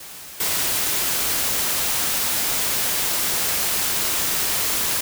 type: noise with level steps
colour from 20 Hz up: white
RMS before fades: -38 / -22 dBFS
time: 0-5.01 s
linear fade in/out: 5 ms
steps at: 0.4 s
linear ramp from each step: 5 ms
effects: none